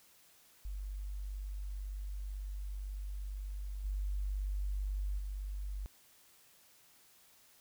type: tone with level steps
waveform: sine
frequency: 49 Hz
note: G1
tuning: in tune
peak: -38 / -33 / -37 dBFS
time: 0.65-5.86 s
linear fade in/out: 0 ms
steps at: 3.84 / 5.18 s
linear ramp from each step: 10 ms
effects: white hiss -64 dBFS RMS until 7.6 s